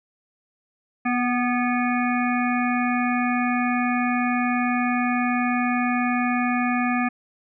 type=harmonic tone with a mistuned harmonic; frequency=244.7 Hz; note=B3; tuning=16 cents flat; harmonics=1 / 3 / 5 / 7 / 9 / 10; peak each=-22 / -27 / -29 / -30 / -32 / -32 dBFS; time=1.05-7.09 s; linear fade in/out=10 ms; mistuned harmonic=3; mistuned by=+24 cents; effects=none